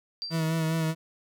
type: tone with exponential decay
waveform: sine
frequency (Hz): 4700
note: D8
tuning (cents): +1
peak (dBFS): -29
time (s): 0.22-0.62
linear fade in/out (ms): 0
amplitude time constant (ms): 86
type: tone with vibrato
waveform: 40% pulse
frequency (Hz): 161.3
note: E3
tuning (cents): -37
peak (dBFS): -24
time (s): 0.3-0.95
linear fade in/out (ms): 50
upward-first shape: sine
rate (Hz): 4.9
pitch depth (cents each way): 29
effects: none